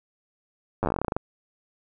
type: slowing click train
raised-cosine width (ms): 1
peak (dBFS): -11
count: 16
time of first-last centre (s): 0.83-1.166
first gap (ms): 9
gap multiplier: 1.12
effects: none